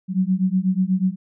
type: beating tone pair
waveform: sine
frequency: 182.8 / 191 Hz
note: F#3 / G3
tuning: -21 / -45 cents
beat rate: 8.2 Hz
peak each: -20 / -20 dBFS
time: 0.08-1.16 s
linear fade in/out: 50 ms
effects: none